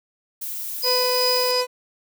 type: noise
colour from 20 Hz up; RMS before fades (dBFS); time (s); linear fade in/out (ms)
violet; -30; 0.41-1.52; 10
type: tone with tremolo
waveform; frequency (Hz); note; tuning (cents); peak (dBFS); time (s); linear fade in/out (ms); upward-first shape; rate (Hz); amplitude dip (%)
sine; 4978; D#8; 0; -19; 0.82-1.62; 20; triangle; 2.7; 50
type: tone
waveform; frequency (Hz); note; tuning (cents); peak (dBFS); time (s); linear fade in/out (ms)
30% pulse; 500; B4; +21; -18; 0.83-1.67; 50
effects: none